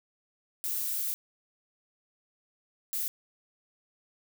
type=noise bursts at uneven times; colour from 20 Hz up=violet; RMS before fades=-32 dBFS; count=2; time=0.64-1.14 / 2.93-3.08 s; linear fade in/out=0 ms; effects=none